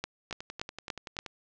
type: two click trains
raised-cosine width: 0.2 ms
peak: -15 / -22 dBFS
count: 5 / 11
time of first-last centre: 0.04-1.189 / 0.31-1.262 s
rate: 3.48 / 10.5 Hz
effects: low-pass 7000 Hz 12 dB/octave